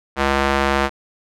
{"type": "tone with band-pass filter", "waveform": "square", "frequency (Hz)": 68.9, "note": "C#2", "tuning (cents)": -10, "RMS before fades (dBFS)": -18, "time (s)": [0.16, 0.9], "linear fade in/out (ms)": 50, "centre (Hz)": 1300, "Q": 0.7, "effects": []}